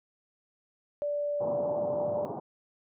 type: tone with pitch glide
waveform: sine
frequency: 583 to 589.4 Hz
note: D5 to D5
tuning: -13 to +6 cents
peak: -28 dBFS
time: 1.02-2.25 s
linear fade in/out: 0 ms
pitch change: +19 cents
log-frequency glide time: 1.58-1.74 s
type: band-pass noise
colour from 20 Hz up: white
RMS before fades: -37 dBFS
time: 1.4-2.4 s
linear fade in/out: 10 ms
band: 100 to 920 Hz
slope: 48 dB/octave
effects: none